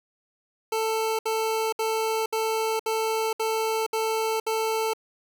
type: tone bursts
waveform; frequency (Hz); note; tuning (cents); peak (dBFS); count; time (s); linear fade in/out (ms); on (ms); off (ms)
25% pulse; 443.1; A4; +12; -20; 8; 0.72-4.935; 5; 470; 65
effects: none